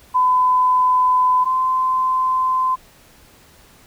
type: tone pair in turn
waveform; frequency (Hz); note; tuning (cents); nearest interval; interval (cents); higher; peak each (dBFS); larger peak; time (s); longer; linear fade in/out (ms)
sine; 1009 / 1030.2; B5 / C6; +37 / -27; unison; 36; second; -12 / -15; first; 0.14-1.45 / 1.45-2.76; neither; 20
effects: pink hiss -49 dBFS RMS until 3.86 s